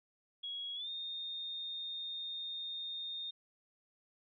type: tone with pitch glide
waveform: sine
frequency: 3322 to 3665 Hz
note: G#7 to A#7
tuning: 0 to -30 cents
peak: -39 dBFS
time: 0.43-3.31 s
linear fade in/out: 10 ms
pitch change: +170 cents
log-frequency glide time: 0.75-0.89 s
effects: none